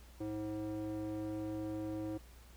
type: tone with band-pass filter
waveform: square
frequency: 106.5 Hz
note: G#2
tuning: 44 cents sharp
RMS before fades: -40 dBFS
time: 0.2-2.18 s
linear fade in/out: 10 ms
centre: 390 Hz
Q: 4.9
effects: added 60 Hz sine -55 dBFS peak until 2.56 s + pink hiss -62 dBFS RMS until 2.56 s